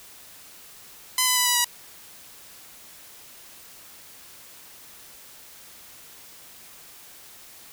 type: tone with pitch steps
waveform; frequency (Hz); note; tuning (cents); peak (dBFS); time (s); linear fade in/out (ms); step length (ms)
5% pulse; 1016 / 1003.8 / 991.6 / 979.7 / 967.9; B5 / B5 / B5 / B5 / B5; +49 / +28 / +7 / -14 / -35; -7; 1.18-1.645; 2; 93
effects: white hiss -47 dBFS RMS until 7.72 s